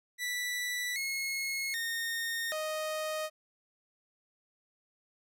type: tone with pitch steps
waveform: sawtooth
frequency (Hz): 1968 / 2171 / 1840 / 622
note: B6 / C#7 / A#6 / D#5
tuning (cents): -7 / -37 / -23 / -1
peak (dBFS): -29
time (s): 0.18-3.3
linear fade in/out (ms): 50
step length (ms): 780
effects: none